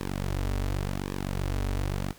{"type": "tone with flanger", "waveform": "sawtooth", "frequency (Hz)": 47.71, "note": "G1", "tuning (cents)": -46, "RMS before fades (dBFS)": -30, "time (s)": [0, 2.13], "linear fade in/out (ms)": 10, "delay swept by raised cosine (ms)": [1.4, 5.9], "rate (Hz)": 0.9, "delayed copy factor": -1, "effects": ["pink hiss -53 dBFS RMS until 2.18 s"]}